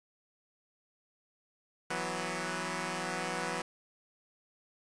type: chord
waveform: 5% pulse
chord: E suspended second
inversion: none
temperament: equal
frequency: 164.81 / 185 / 246.9 Hz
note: E3 / F#3 / B3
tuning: 0 / 0 / 0 cents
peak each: -27 / -26 / -29 dBFS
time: 1.9-3.62 s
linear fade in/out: 5 ms
effects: resampled to 22050 Hz + 9-bit